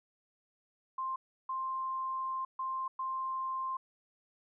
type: tone bursts at uneven times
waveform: sine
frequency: 1051 Hz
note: C6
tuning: 7 cents sharp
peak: -33 dBFS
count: 4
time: 0.98-1.16 / 1.49-2.45 / 2.59-2.88 / 2.99-3.77 s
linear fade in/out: 5 ms
effects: none